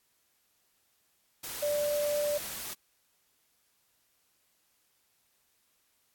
sine tone in noise, 587.3 Hz, D5, in tune, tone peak -27 dBFS, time 1.62-2.38 s, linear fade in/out 10 ms, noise white, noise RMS -39 dBFS, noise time 1.43-2.74 s, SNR +9 dB, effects white hiss -72 dBFS RMS until 6.14 s + AAC 64 kbps

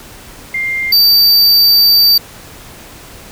sine / square tone pair in turn, 2100 / 4637 Hz, C7 / D8, +6 / -23 cents, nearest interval octave + major second, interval 1371 cents, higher second, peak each -14 / -6 dBFS, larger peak second, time 0.54-0.92 / 0.92-2.18 s, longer second, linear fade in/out 5 ms, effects pink hiss -35 dBFS RMS until 3.31 s

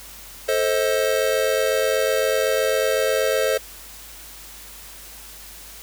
square chord, A diminished, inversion none, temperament just, 440 / 528 / 633.6 Hz, A4 / C5 / Eb5, 0 / +16 / +31 cents, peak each -24 / -22 / -25 dBFS, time 0.48-3.58 s, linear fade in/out 10 ms, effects added 50 Hz sine -47 dBFS peak until 5.82 s + white hiss -41 dBFS RMS until 5.82 s

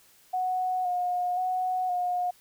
sine tone with vibrato, 728 Hz, F#5, 28 cents flat, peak -25 dBFS, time 0.33-2.31 s, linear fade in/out 10 ms, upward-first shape square, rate 0.96 Hz, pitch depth 24 cents each way, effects white hiss -59 dBFS RMS until 2.4 s

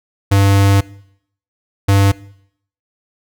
square tone bursts at uneven times, 98.9 Hz, G2, 16 cents sharp, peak -9 dBFS, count 2, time 0.31-0.81 / 1.88-2.12 s, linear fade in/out 10 ms, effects noise-tail reverb RT60 0.7 s tail -21 dB re dry

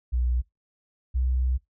sine tone pair in turn, 61.1 / 63.47 Hz, B1 / B1, -18 / +48 cents, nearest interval minor second, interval 66 cents, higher second, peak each -21 / -21 dBFS, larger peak neither, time 0.12-0.42 / 1.14-1.58 s, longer second, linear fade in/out 20 ms, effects noise-tail reverb RT60 0.2 s tail -25 dB re dry

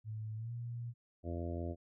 sine tone with pitch glide, 108.8 to 118.65 Hz, A2 to A#2, -19 to +31 cents, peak -39 dBFS, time 0.04-0.94 s, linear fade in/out 50 ms, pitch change +150 cents, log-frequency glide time 0.36-0.52 s
harmonic tone, 85.3 Hz, F2, 40 cents flat, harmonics 1 / 2 / 3 / 4 / 5 / 6 / 7 / 8, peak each -39 / -48 / -45 / -45 / -51 / -51 / -48 / -51 dBFS, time 1.23-1.76 s, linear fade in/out 50 ms
effects none

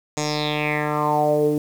10% pulse tone with low-pass filter sweep, 150 Hz, D3, 37 cents sharp, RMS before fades -21 dBFS, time 0.17-1.58 s, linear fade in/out 2 ms, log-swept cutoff 7000 to 340 Hz, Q 5.1, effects 7-bit

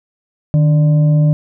sine tone with frequency modulation, 152.5 Hz, D#3, 34 cents flat, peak -8 dBFS, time 0.54-1.33 s, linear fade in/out 0 ms, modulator 437 Hz, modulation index 0.29, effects none

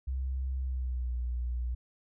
sine tone with pitch glide, 65.4 to 60.67 Hz, C2 to B1, 0 to -30 cents, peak -30 dBFS, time 0.07-1.75 s, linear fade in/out 10 ms, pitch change -130 cents, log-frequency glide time 0.58-1.16 s, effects none

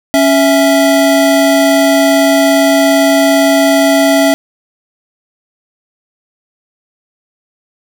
square tone pair together, 277.2 / 659.3 Hz, C#4 / E5, 0 / 0 cents, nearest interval octave + minor third, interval 1500 cents, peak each -10 dBFS, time 0.14-4.34 s, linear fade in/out 0 ms, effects none

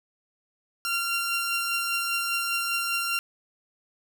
sawtooth tone pair together, 1379 / 2763 Hz, F6 / F7, -22 / -19 cents, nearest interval octave, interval 1203 cents, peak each -25 dBFS, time 0.85-3.19 s, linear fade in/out 0 ms, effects none

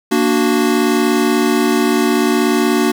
square chord, Bb augmented, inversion none, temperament equal, 233.1 / 293.7 / 370 Hz, Bb3 / D4 / F#4, 0 / 0 / 0 cents, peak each -17 dBFS, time 0.11-2.92 s, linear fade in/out 10 ms, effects 8-bit

